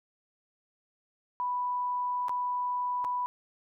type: tone with dropouts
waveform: sine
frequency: 987.8 Hz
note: B5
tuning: in tune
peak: -28 dBFS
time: 1.4-3.26 s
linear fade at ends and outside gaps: 0 ms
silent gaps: 2.284-2.294 / 3.043-3.048 s
effects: none